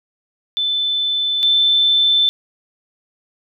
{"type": "tone pair in turn", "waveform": "sine", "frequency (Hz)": [3520, 3534], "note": ["A7", "A7"], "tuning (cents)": [0, 7], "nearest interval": "unison", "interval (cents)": 7, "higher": "second", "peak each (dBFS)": [-16, -11], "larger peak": "second", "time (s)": [[0.57, 1.43], [1.43, 2.29]], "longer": "neither", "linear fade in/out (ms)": 0, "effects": []}